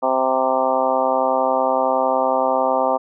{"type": "harmonic tone with a mistuned harmonic", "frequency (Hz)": 130.81, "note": "C3", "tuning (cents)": 0, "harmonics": [2, 3, 4, 5, 6, 7, 8, 9], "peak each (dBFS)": [-28, -31, -21, -22, -22, -23, -28, -26], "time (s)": [0.02, 2.98], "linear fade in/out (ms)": 20, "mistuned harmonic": 8, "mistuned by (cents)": -21, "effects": []}